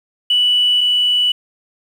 sine tone pair in turn, 2960 / 2960 Hz, F#7 / F#7, 0 / 0 cents, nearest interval unison, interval 0 cents, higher neither, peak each -10 / -11 dBFS, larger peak first, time 0.3-0.81 / 0.81-1.32 s, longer neither, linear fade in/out 5 ms, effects tanh soft clip ceiling -6 dBFS + 7-bit

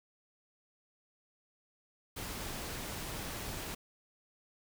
pink noise, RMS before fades -41 dBFS, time 2.16-3.75 s, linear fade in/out 10 ms, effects none

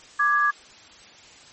sine tone pair together, 1178 / 1667.4 Hz, D6 / G#6, +5 / +6 cents, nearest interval tritone, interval 601 cents, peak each -20 dBFS, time 0.19-0.51 s, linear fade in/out 10 ms, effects white hiss -48 dBFS RMS until 1.52 s + MP3 32 kbps

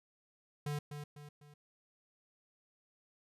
square tone with echo, 146.83 Hz, D3, in tune, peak -36 dBFS, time 0.66-0.79 s, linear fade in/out 5 ms, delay 250 ms, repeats 3, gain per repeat -7 dB, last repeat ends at 1.54 s, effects resampled to 32000 Hz

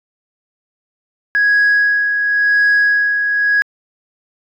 sine tone with tremolo, 1661.2 Hz, G#6, in tune, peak -7 dBFS, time 1.35-3.62 s, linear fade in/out 0 ms, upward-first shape sine, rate 0.93 Hz, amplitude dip 50%, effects tanh soft clip ceiling -7 dBFS

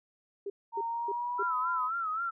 sine tone bursts, 400.8 Hz, G4, 38 cents sharp, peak -33 dBFS, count 4, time 0.46-1.43 s, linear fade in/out 5 ms, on 40 ms, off 270 ms
sine tone with pitch glide, 923 to 1006.5 Hz, A#5 to B5, -17 to +33 cents, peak -31 dBFS, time 0.72-1.9 s, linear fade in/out 50 ms, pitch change +150 cents, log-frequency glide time 0.87-1.6 s
sine tone with vibrato, 1318.5 Hz, E6, in tune, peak -30 dBFS, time 1.38-2.31 s, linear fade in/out 20 ms, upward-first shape sine, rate 3.8 Hz, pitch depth 92 cents each way
effects none

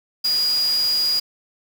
sine tone in noise, 4873 Hz, D#8, 37 cents flat, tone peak -17 dBFS, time 0.24-1.2 s, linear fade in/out 10 ms, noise white, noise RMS -32 dBFS, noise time 0.24-1.2 s, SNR +12 dB, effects none

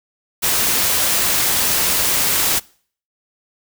white noise, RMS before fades -17 dBFS, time 0.42-2.6 s, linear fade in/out 20 ms, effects noise-tail reverb RT60 0.5 s tail -24 dB re dry

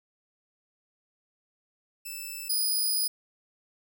5% pulse tone pair in turn, 2637 / 4964 Hz, E7 / D#8, 0 / -5 cents, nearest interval major seventh, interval 1095 cents, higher second, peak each -27 / -18 dBFS, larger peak second, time 2.05-2.49 / 2.49-3.08 s, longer second, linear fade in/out 10 ms, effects none

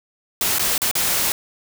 white noise with dropouts, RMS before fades -20 dBFS, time 0.41-1.32 s, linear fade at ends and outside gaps 1 ms, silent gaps 0.585-0.594 / 0.779-0.818 / 0.913-0.953 s, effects none

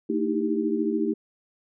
sine tone cluster, 225.7 / 308.1 / 322 / 394.8 Hz, A3 / D#4 / E4 / G4, +44 / -17 / -41 / +12 cents, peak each -28 dBFS, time 0.09-1.14 s, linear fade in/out 10 ms, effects none

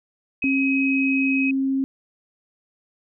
sine tone, 2539 Hz, D#7, 34 cents sharp, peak -22 dBFS, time 0.42-1.51 s, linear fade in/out 5 ms
sine tone with pitch glide, 270.5 to 268.6 Hz, C#4 to C4, -42 to +46 cents, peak -19 dBFS, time 0.44-1.84 s, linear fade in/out 0 ms, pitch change -12 cents, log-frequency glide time 0.86-1.53 s
effects none

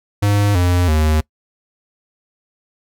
square tone with pitch steps, 102.2 / 88.97 / 77.45 Hz, G#2 / F2 / D#2, -27 / +33 / -7 cents, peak -13 dBFS, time 0.22-1.21 s, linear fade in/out 10 ms, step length 330 ms, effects noise-tail reverb RT60 0.1 s tail -23 dB re dry

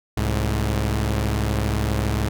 sawtooth tone pair together, 66.7 / 106.22 Hz, C2 / G#2, +34 / +39 cents, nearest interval minor sixth, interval 805 cents, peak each -19 dBFS, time 0.17-2.29 s, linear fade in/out 5 ms, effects none

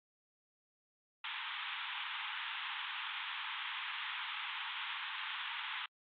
white band-pass noise, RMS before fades -42 dBFS, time 1.24-5.86 s, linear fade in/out 5 ms, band 840 to 3600 Hz, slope 96 dB/octave, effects AAC 64 kbps

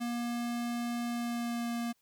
square tone with pitch glide, 238 to 235.5 Hz, A#3 to A#3, +36 to +18 cents, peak -33 dBFS, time 0-1.93 s, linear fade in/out 20 ms, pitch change -18 cents, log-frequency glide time 1.07-1.72 s, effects white hiss -74 dBFS RMS until 2.01 s

